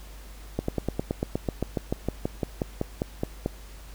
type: slowing click train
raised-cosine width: 2 ms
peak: -12 dBFS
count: 20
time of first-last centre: 0.59-3.461 s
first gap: 94 ms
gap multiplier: 1.05
effects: added 50 Hz sine -42 dBFS peak until 3.94 s + pink hiss -50 dBFS RMS until 3.94 s